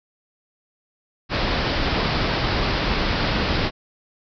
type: low-pass noise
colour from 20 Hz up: pink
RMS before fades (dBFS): -22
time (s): 1.29-3.71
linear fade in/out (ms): 50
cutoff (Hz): 5200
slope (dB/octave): 96
effects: none